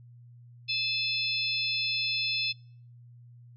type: harmonic tone with a mistuned harmonic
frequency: 870 Hz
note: A5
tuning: 20 cents flat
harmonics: 3 / 4 / 5 / 6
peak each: -31 / -33 / -33 / -34 dBFS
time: 0.68-2.53 s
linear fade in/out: 20 ms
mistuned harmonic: 5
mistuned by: -77 cents
effects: noise-tail reverb RT60 0.5 s tail -23 dB re dry + added 120 Hz sine -49 dBFS peak until 3.56 s